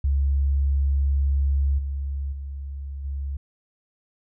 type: tone with level steps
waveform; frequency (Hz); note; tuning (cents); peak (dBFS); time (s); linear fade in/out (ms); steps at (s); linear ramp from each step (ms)
sine; 69.3; C#2; 0; -18 / -25 / -30 / -26; 0.04-3.37; 5; 1.78 / 2.32 / 3.04; 10
effects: none